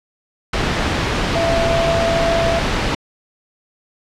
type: tone in noise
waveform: sine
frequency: 669 Hz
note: E5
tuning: 25 cents sharp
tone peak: -16 dBFS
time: 1.35-2.59 s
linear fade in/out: 5 ms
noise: pink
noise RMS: -18 dBFS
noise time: 0.53-2.95 s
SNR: -1 dB
effects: low-pass 4000 Hz 12 dB/octave